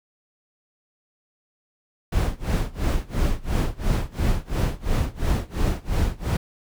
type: noise with tremolo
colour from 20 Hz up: brown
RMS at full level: -19 dBFS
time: 2.12-6.37 s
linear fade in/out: 5 ms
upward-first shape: sine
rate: 2.9 Hz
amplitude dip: 95%
effects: none